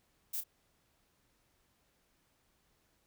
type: noise with echo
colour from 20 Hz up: violet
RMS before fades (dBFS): -37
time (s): 0.33-0.41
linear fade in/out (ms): 10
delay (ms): 30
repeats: 1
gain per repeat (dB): -11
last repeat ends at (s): 0.44
effects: pink hiss -74 dBFS RMS until 3.06 s